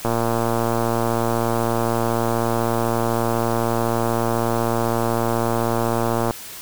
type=click train; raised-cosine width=1 ms; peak=-7 dBFS; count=727; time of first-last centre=0.05-6.309 s; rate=116 Hz; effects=white hiss -36 dBFS RMS until 6.61 s